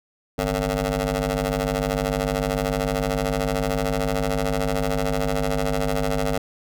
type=ring-modulated tone; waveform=15% pulse; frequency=100.1 Hz; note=G2; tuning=37 cents sharp; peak=-12 dBFS; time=0.38-6.38 s; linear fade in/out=5 ms; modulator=357 Hz; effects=none